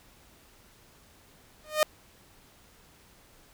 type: tone with exponential growth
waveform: sawtooth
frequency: 613 Hz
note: D#5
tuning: 26 cents flat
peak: -13 dBFS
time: 1.64-1.83 s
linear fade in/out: 1 ms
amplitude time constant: 41 ms
effects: pink hiss -58 dBFS RMS until 3.53 s